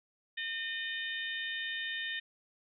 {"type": "harmonic tone with a mistuned harmonic", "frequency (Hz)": 608, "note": "D#5", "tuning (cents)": -40, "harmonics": [3, 4, 5, 6], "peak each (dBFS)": [-37, -45, -42, -41], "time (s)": [0.37, 2.2], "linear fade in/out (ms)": 10, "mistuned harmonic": 4, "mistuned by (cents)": 19, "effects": []}